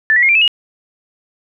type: tone with pitch steps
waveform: sine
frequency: 1760 / 1941.6 / 2142 / 2363 / 2607 / 2876 Hz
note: A6 / B6 / C7 / D7 / E7 / F#7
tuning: 0 / -30 / +40 / +10 / -20 / -50 cents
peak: -8 dBFS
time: 0.1-0.478 s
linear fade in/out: 0 ms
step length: 63 ms
effects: none